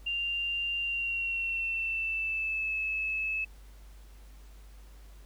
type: tone with pitch glide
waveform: sine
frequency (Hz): 2786 to 2599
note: F7 to E7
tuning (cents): -5 to -25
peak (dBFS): -29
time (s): 0.06-3.45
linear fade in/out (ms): 10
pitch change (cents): -120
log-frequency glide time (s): 0.78-2.75
effects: added 50 Hz sine -48 dBFS peak until 5.25 s + pink hiss -61 dBFS RMS until 5.25 s